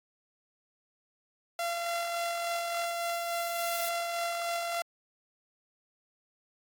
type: tone with tremolo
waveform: sawtooth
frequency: 684 Hz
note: F5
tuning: 36 cents flat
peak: -26 dBFS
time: 1.59-4.82 s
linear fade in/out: 2 ms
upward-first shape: sine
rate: 3.5 Hz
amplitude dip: 25%
type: noise with exponential growth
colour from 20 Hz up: blue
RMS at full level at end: -35 dBFS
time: 1.91-3.89 s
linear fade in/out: 2 ms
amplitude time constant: 430 ms
effects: AAC 64 kbps